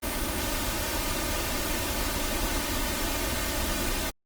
pink noise with comb filter, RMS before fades -29 dBFS, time 0.02-4.11 s, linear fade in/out 20 ms, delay 3.3 ms, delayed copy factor +0.7, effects Opus 32 kbps

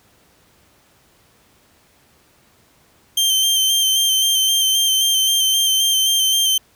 sawtooth tone with vibrato, 3136 Hz, G7, in tune, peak -11 dBFS, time 3.17-6.58 s, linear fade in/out 5 ms, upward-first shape square, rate 3.8 Hz, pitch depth 21 cents each way, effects pink hiss -55 dBFS RMS until 6.75 s + high-pass 60 Hz 12 dB/octave

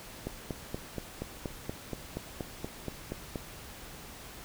click train, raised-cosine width 2 ms, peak -21 dBFS, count 14, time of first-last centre 0.27-3.358 s, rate 4.21 Hz, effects pink hiss -47 dBFS RMS until 4.44 s

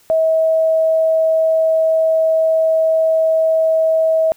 sine tone, 643 Hz, E5, 43 cents flat, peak -11 dBFS, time 0.1-4.32 s, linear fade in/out 0 ms, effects white hiss -52 dBFS RMS until 4.36 s

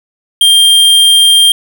square tone, 3193 Hz, G7, 31 cents sharp, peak -4 dBFS, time 0.41-1.52 s, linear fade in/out 2 ms, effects none

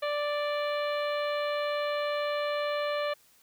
harmonic tone, 587 Hz, D5, 1 cent flat, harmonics 1 / 2 / 3 / 4 / 5 / 6 / 7, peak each -29 / -35 / -39 / -41 / -43 / -45 / -46 dBFS, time 0.02-3.14 s, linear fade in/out 10 ms, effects white hiss -62 dBFS RMS until 3.42 s

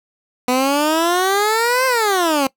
15% pulse exponential two-way sweep, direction up then down, 246.9 to 528 to 262.8 Hz, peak -8 dBFS, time 0.48-2.47 s, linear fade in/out 2 ms, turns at 1.86 s, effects noise-tail reverb RT60 0.1 s tail -21 dB re dry

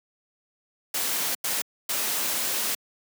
white noise bursts at uneven times, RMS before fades -27 dBFS, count 3, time 0.94-1.35 / 1.44-1.62 / 1.89-2.75 s, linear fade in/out 5 ms, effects high-pass 200 Hz 12 dB/octave

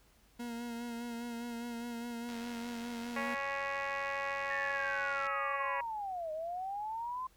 40% pulse tone with vibrato, 236.1 Hz, A#3, 22 cents sharp, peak -38 dBFS, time 0.39-3.35 s, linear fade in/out 10 ms, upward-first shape sine, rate 4.9 Hz, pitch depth 30 cents each way
click train, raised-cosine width 0.2 ms, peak -31 dBFS, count 277, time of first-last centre 2.29-5.267 s, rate 92.7 Hz
harmonic tone, 277.2 Hz, C#4, in tune, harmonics 2 / 3 / 4 / 5 / 6 / 7 / 8 / 9 / 10, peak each -41 / -43 / -40 / -50 / -43 / -41 / -45 / -47 / -52 dBFS, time 3.16-5.81 s, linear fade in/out 5 ms
sine linear two-way sweep, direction down then up, 1833 to 613 to 1044 Hz, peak -36 dBFS, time 4.5-7.27 s, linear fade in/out 5 ms, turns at 6.32 s
effects added 50 Hz sine -67 dBFS peak until 7.36 s + pink hiss -67 dBFS RMS until 7.36 s

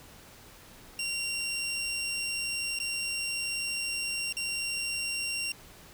20% pulse tone with dropouts, 2761 Hz, F7, 20 cents flat, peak -26 dBFS, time 0.99-5.52 s, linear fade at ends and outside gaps 2 ms, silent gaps 2.789-2.8 / 4.326-4.368 s, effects pink hiss -52 dBFS RMS until 5.93 s

